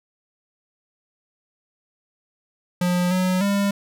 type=tone with pitch steps; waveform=square; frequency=178.3 / 184.2 / 200.4 Hz; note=F3 / F#3 / G3; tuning=+36 / -7 / +38 cents; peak=-19 dBFS; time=2.81-3.71 s; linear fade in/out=5 ms; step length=300 ms; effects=none